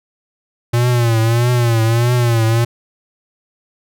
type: tone with vibrato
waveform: square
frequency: 117.6 Hz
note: A#2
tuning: 16 cents sharp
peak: -12 dBFS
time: 0.73-2.65 s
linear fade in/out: 10 ms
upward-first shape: triangle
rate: 1.6 Hz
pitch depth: 98 cents each way
effects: none